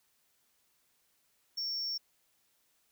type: tone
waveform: triangle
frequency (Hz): 5470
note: F8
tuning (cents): -37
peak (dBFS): -32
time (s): 1.57-1.98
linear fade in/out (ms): 10
effects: white hiss -73 dBFS RMS until 2.91 s